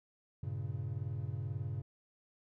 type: chord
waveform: triangle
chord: G diminished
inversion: none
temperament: equal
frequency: 98 / 116.54 / 138.59 Hz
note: G2 / Bb2 / Db3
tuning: 0 / 0 / 0 cents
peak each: -38 / -39 / -39 dBFS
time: 0.43-1.82 s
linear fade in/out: 5 ms
effects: none